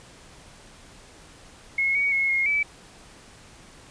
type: tone with pitch steps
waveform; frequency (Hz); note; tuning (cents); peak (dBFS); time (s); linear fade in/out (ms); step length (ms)
sine; 2172 / 2245 / 2174 / 2149 / 2302; C#7 / C#7 / C#7 / C7 / D7; -36 / +21 / -34 / +46 / -35; -20; 1.78-2.63; 5; 170
effects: pink hiss -49 dBFS RMS until 3.9 s + resampled to 22050 Hz

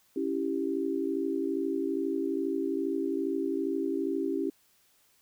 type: chord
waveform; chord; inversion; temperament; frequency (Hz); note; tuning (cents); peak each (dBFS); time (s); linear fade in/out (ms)
sine; C# diminished; none; equal; 277.2 / 329.6 / 392; C#4 / E4 / G4; 0 / 0 / 0; -32 / -32 / -32; 0.16-4.5; 5
effects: white hiss -66 dBFS RMS until 5.21 s

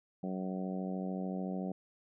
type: harmonic tone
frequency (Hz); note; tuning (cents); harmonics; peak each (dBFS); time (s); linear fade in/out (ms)
93.6; F#2; +20; 2 / 3 / 4 / 5 / 6 / 7 / 8; -36 / -43 / -46 / -47 / -47 / -48 / -48; 0.23-1.72; 5
effects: none

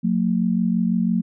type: tone pair together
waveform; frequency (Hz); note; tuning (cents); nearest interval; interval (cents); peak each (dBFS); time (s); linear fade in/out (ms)
sine; 181.1 / 227.1; F#3 / A#3; -37 / -45; major third; 392; -20; 0.03-1.22; 20
effects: none

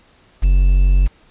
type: tone with quantisation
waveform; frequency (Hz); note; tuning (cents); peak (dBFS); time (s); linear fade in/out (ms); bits
triangle; 46.25; F#1; 0; -7; 0.42-1.08; 20; 6
effects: pink hiss -52 dBFS RMS until 1.3 s + resampled to 8000 Hz

